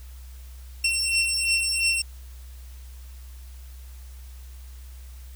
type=beating tone pair; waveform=20% pulse; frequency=2714 / 2716.9 Hz; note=E7 / F7; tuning=+50 / -48 cents; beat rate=2.9 Hz; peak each=-20 dBFS; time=0.84-2.02 s; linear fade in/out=5 ms; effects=added 63 Hz sine -39 dBFS peak until 5.35 s + white hiss -54 dBFS RMS until 5.35 s